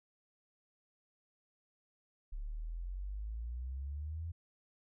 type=exponential sweep; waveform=sine; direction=up; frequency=34.65 to 85.4 Hz; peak=-38 dBFS; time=2.32-4.32 s; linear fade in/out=10 ms; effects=none